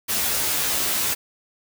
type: noise with comb filter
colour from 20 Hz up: white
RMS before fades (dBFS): -23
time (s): 0.08-1.15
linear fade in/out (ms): 20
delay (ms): 14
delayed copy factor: +0.95
effects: none